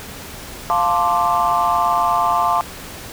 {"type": "chord", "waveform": "sine", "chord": "D minor seventh", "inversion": "first", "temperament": "equal", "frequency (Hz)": [698.5, 880, 1046.5, 1174.7], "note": ["F5", "A5", "C6", "D6"], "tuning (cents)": [0, 0, 0, 0], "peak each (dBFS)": -19, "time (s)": [0.7, 2.61], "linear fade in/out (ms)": 0, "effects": ["tanh soft clip ceiling -6 dBFS", "pink hiss -34 dBFS RMS until 3.12 s"]}